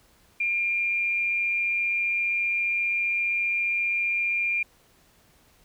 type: tone with amplitude modulation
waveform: sine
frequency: 2395 Hz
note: D7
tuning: 33 cents sharp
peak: -21 dBFS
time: 0.4-4.63 s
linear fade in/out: 5 ms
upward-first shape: sine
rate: 192 Hz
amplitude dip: 35%
effects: pink hiss -60 dBFS RMS until 5.64 s